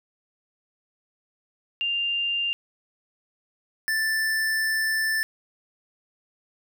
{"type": "tone pair in turn", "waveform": ["sine", "square"], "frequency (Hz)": [2794, 1764.7], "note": ["F7", "A6"], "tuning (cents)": [0, 5], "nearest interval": "minor sixth", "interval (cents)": 795, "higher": "first", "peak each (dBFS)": -23, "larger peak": "neither", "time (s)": [[1.81, 2.53], [3.88, 5.23]], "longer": "second", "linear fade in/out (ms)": 0, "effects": []}